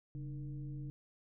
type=tone with frequency modulation; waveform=sine; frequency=138.59 Hz; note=C#3; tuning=in tune; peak=-40 dBFS; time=0.15-0.9 s; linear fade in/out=0 ms; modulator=166 Hz; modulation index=0.67; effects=none